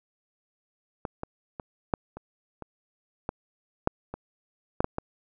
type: clicks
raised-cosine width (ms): 1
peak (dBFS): -17 / -19 / -21 / -9 / -25 / -24 / -15 / -7 / -21 / -9 / -11 / -15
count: 12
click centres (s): 1.052 / 1.234 / 1.598 / 1.938 / 2.17 / 2.623 / 3.291 / 3.874 / 4.14 / 4.805 / 4.844 / 4.984
effects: none